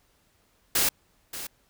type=noise with echo; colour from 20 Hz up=white; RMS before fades=-23 dBFS; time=0.75-0.89 s; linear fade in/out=5 ms; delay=580 ms; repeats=1; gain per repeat=-13 dB; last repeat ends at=1.47 s; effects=pink hiss -66 dBFS RMS until 1.69 s

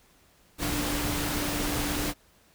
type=tone in noise; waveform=sine; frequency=293.7 Hz; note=D4; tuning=in tune; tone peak=-33 dBFS; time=0.58-2.14 s; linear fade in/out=50 ms; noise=pink; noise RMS=-30 dBFS; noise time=0.58-2.14 s; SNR=-6 dB; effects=pink hiss -61 dBFS RMS until 2.54 s

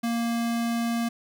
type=tone; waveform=square; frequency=233.1 Hz; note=A#3; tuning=in tune; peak=-25 dBFS; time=0.03-1.09 s; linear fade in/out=10 ms; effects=none

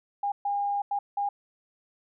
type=tone bursts at uneven times; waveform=sine; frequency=810 Hz; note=G#5; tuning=43 cents flat; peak=-25 dBFS; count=4; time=0.23-0.32 / 0.45-0.82 / 0.91-0.99 / 1.17-1.29 s; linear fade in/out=5 ms; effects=none

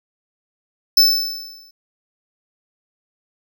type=tone with exponential decay; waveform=square; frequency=5274 Hz; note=E8; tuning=in tune; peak=-7 dBFS; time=0.97-1.71 s; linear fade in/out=5 ms; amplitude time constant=160 ms; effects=none

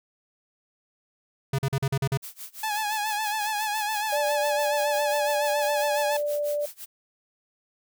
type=tone bursts; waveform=square; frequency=136.1 Hz; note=C#3; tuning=31 cents flat; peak=-23 dBFS; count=7; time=1.53-2.174 s; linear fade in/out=5 ms; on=56 ms; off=42 ms
type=noise with tremolo; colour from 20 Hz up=blue; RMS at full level=-38 dBFS; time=2.22-6.86 s; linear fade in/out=20 ms; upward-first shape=sine; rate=5.9 Hz; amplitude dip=95%
type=tone with vibrato; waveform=sawtooth; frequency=850 Hz; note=G#5; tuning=40 cents sharp; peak=-22 dBFS; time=2.63-6.17 s; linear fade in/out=5 ms; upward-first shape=sine; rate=7.2 Hz; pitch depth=59 cents each way
type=tone; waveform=sine; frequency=587.3 Hz; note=D5; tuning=in tune; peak=-24 dBFS; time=4.12-6.66 s; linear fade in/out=10 ms
effects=none

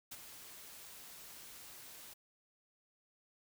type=noise with ADSR envelope; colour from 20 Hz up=white; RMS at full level=-45 dBFS; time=0.11-2.14 s; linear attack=12 ms; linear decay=35 ms; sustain=-8 dB; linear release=11 ms; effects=none

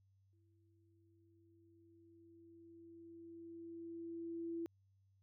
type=tone with exponential growth; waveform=sine; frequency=334.7 Hz; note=E4; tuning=26 cents sharp; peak=-39 dBFS; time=0.33-4.66 s; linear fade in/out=0 ms; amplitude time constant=940 ms; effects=added 97 Hz sine -70 dBFS peak until 5.22 s

